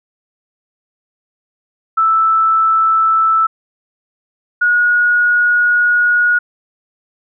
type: tone pair in turn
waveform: sine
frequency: 1318.5 / 1448.7 Hz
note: E6 / F#6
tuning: 0 / -37 cents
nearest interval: major second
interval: 163 cents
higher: second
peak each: -9 dBFS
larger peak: neither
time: 1.97-3.47 / 4.61-6.39 s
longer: second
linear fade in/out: 10 ms
effects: none